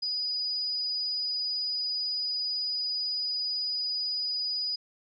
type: tone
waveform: sine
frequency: 4941 Hz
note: D#8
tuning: 13 cents flat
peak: -28 dBFS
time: 0.02-4.76 s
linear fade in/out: 10 ms
effects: none